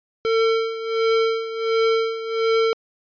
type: tone with tremolo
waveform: square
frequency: 450.7 Hz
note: A4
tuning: 42 cents sharp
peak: -16 dBFS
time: 0.25-2.73 s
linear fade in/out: 0 ms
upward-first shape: sine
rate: 1.4 Hz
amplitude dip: 75%
effects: resampled to 11025 Hz